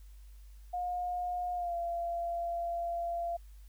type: tone with pitch glide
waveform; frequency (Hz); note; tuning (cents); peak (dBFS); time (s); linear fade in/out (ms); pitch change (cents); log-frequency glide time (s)
sine; 715 to 686.3; F5 to F5; +41 to -30; -32; 0.73-3.37; 10; -71; 1.54-1.75
effects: added 50 Hz sine -49 dBFS peak until 3.68 s + white hiss -68 dBFS RMS until 3.68 s